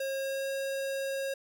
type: tone with pitch glide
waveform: square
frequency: 540 to 543.4 Hz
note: C#5 to C#5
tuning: -45 to -35 cents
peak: -32 dBFS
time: 0-1.34 s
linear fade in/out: 5 ms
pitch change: +10 cents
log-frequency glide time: 0.2-0.5 s
effects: none